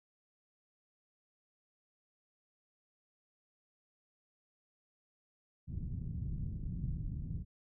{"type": "low-pass noise", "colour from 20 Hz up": "white", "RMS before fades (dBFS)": -39, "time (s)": [5.67, 7.45], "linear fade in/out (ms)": 50, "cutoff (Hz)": 160, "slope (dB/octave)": 24, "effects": []}